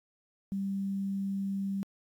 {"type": "tone with quantisation", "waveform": "sine", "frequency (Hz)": 196, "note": "G3", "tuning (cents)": 0, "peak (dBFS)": -30, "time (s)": [0.52, 1.83], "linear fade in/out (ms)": 0, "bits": 10, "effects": ["AAC 64 kbps"]}